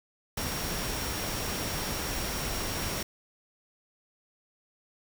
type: tone in noise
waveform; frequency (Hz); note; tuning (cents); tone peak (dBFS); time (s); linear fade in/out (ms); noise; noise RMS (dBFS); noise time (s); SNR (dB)
sine; 5588; F8; 0; -41; 0.37-3.03; 5; pink; -33; 0.37-3.03; -11
effects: none